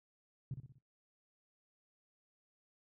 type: tone with echo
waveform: sine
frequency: 132.1 Hz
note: C3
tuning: 17 cents sharp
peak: -36 dBFS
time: 0.51-0.54 s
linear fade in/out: 2 ms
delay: 61 ms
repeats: 4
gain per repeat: -6 dB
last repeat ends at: 0.784 s
effects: noise-tail reverb RT60 0.2 s tail -21 dB re dry + tanh soft clip ceiling -32 dBFS